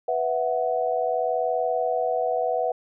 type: chord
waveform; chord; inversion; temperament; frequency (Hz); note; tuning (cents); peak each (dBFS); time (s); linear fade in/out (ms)
sine; B suspended fourth; none; equal; 493.9 / 659.3 / 740; B4 / E5 / F#5; 0 / 0 / 0; -26; 0.08-2.72; 5
effects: none